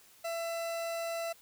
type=tone; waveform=40% pulse; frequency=669 Hz; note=E5; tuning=25 cents sharp; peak=-33 dBFS; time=0.24-1.33 s; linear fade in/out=10 ms; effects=white hiss -60 dBFS RMS until 1.41 s